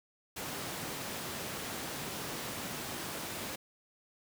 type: high-pass noise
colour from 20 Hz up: pink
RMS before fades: -40 dBFS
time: 0.36-3.56 s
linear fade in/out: 10 ms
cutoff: 130 Hz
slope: 12 dB/octave
effects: none